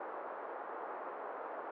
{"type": "band-pass noise", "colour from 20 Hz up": "pink", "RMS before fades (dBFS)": -44, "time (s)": [0, 1.71], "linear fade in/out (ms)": 5, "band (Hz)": [430, 1300], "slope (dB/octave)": 24, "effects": []}